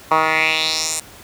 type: tone with band-pass filter sweep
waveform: 10% pulse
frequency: 158.1 Hz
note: D#3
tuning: 28 cents sharp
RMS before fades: -18 dBFS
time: 0.11-1 s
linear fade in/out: 5 ms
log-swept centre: 1100 to 8600 Hz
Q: 3.2
effects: pink hiss -41 dBFS RMS until 1.23 s + high-pass 60 Hz 12 dB/octave